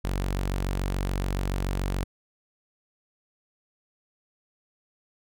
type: tone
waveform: sawtooth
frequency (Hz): 47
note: F#1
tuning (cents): +28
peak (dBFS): -22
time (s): 0.04-2.04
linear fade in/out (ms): 10
effects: none